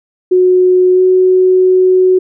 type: tone with pitch glide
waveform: sine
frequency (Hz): 366.2 to 370.5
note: F#4 to F#4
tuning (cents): -18 to +2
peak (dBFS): -5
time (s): 0.31-2.19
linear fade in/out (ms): 10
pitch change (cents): +20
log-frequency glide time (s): 0.93-1.01
effects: none